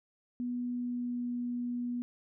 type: tone with pitch glide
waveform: sine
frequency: 244.8 to 243 Hz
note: B3 to B3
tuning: -15 to -28 cents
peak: -32 dBFS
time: 0.4-2.02 s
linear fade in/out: 0 ms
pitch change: -13 cents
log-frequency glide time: 0.72-1.3 s
effects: none